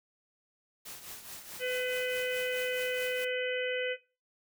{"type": "noise with tremolo", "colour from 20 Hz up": "white", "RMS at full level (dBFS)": -43, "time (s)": [0.85, 3.25], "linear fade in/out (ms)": 10, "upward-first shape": "triangle", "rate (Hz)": 4.7, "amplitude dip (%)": 65}
{"type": "harmonic tone", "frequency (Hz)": 503, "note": "B4", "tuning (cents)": 32, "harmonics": [1, 3, 4, 5, 6], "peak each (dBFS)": [-32, -40, -39, -40, -39], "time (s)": [1.59, 3.97], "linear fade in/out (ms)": 50}
{"effects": ["noise-tail reverb RT60 0.3 s tail -17 dB re dry"]}